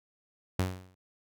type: tone with exponential decay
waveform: sawtooth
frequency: 92.5 Hz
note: F#2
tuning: in tune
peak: -20 dBFS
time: 0.59-0.95 s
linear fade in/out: 5 ms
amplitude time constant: 78 ms
effects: none